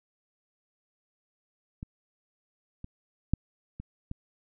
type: clicks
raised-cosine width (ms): 5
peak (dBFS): -25 / -27 / -11 / -26 / -23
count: 5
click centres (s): 1.829 / 2.844 / 3.336 / 3.8 / 4.114
effects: none